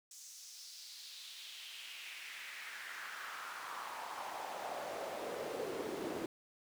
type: noise with high-pass filter sweep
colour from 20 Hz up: brown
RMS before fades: -45 dBFS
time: 0.11-6.26 s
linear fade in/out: 2 ms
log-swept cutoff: 6600 to 320 Hz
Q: 2.7
effects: none